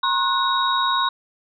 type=tone cluster; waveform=sine; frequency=949 / 1070 / 1469 / 3791 Hz; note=A#5 / C6 / F#6 / A#7; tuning=+31 / +38 / -13 / +28 cents; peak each=-27 / -20 / -27 / -23 dBFS; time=0.03-1.09 s; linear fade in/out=5 ms; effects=none